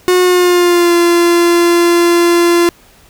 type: tone with pitch glide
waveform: 45% pulse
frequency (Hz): 362.9 to 344.3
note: F#4 to F4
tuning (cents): -34 to -25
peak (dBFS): -7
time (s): 0.08-2.69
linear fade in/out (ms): 0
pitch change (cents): -91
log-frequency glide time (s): 0.23-0.94
effects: pink hiss -45 dBFS RMS until 3.09 s